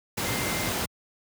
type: tone in noise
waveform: sine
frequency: 2093 Hz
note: C7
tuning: in tune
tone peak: -35 dBFS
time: 0.25-0.7 s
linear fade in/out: 10 ms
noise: pink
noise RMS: -28 dBFS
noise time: 0.17-0.86 s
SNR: -10 dB
effects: high-pass 80 Hz 12 dB/octave